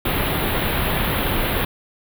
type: band-stop noise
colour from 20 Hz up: pink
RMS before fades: -21 dBFS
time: 0.05-1.65 s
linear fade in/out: 5 ms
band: 3800 to 11000 Hz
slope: 48 dB/octave
effects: none